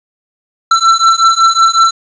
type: beating tone pair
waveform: square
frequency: 1338 / 1343.4 Hz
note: E6 / E6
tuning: +25 / +32 cents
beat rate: 5.4 Hz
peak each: -10 dBFS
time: 0.71-1.91 s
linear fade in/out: 5 ms
effects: resampled to 16000 Hz + 7-bit